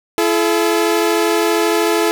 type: tone pair together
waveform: sawtooth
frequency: 337.2 / 430 Hz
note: E4 / A4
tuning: +39 / -40 cents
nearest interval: major third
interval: 421 cents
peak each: -12 dBFS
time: 0.18-2.11 s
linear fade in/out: 0 ms
effects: none